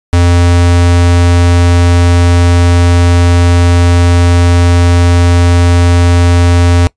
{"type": "tone", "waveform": "square", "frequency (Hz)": 87.1, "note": "F2", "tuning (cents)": -4, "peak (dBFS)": -5, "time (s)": [0.13, 6.87], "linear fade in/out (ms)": 0, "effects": ["noise-tail reverb RT60 0.1 s tail -21 dB re dry", "resampled to 22050 Hz"]}